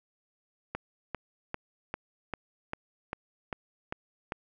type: click train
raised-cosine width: 0.5 ms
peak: -18 dBFS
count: 10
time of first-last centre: 0.75-4.321 s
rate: 2.52 Hz
effects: none